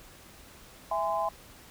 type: chord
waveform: sine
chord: E augmented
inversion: none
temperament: just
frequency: 659.3 / 824.1 / 1030.1 Hz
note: E5 / G#5 / B#5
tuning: 0 / -14 / -27 cents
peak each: -31 dBFS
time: 0.91-1.29 s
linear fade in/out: 5 ms
effects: pink hiss -52 dBFS RMS until 1.7 s